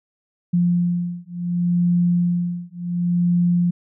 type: beating tone pair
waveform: sine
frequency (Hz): 174.61 / 175.3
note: F3 / F3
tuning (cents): 0 / +7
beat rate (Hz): 0.69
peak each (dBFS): -20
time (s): 0.53-3.71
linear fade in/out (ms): 10
effects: none